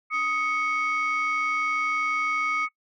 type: tone pair together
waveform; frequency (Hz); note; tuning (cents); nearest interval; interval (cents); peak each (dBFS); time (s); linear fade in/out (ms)
sine; 1254 / 2217; D#6 / C#7; +13 / 0; minor seventh; 987; -24; 0.1-2.69; 50
effects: noise-tail reverb RT60 0.1 s tail -25 dB re dry + tanh soft clip ceiling -19 dBFS